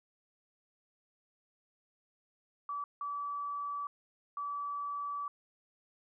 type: tone bursts at uneven times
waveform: sine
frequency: 1151 Hz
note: D6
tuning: 35 cents flat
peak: -35 dBFS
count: 3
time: 2.69-2.84 / 3.01-3.87 / 4.37-5.28 s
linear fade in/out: 2 ms
effects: none